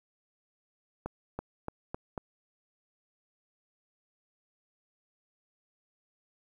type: accelerating click train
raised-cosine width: 1 ms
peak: -21 dBFS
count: 5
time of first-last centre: 1.06-2.178 s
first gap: 330 ms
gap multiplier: 0.89
effects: 10-bit